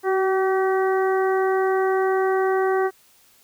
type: harmonic tone with a mistuned harmonic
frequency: 382.6 Hz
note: G4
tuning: 42 cents flat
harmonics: 1 / 2 / 3 / 4 / 5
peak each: -19 / -25 / -29 / -31 / -33 dBFS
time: 0.03-2.91 s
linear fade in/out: 50 ms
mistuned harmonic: 1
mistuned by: -19 cents
effects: white hiss -56 dBFS RMS until 3.43 s